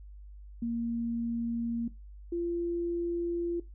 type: tone pair in turn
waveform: sine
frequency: 233.1 / 343.4 Hz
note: A#3 / F4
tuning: 0 / -29 cents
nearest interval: perfect fifth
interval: 671 cents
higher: second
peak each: -29 / -29 dBFS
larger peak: neither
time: 0.62-1.88 / 2.32-3.6 s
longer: second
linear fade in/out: 5 ms
effects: noise-tail reverb RT60 0.2 s tail -17 dB re dry + added 50 Hz sine -45 dBFS peak until 3.74 s